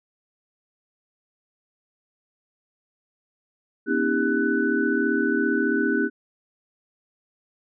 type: tone cluster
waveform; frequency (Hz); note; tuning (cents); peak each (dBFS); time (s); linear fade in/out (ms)
sine; 242 / 276.9 / 319.9 / 398.5 / 1494; B3 / C#4 / D#4 / G4 / F#6; -35 / -2 / +48 / +28 / +16; -26; 3.86-6.1; 50
effects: none